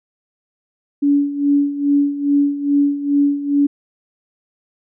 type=tone with tremolo; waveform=sine; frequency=285.2 Hz; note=C#4; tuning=49 cents sharp; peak=-10 dBFS; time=1.02-3.67 s; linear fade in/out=10 ms; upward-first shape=sine; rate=2.4 Hz; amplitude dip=75%; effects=none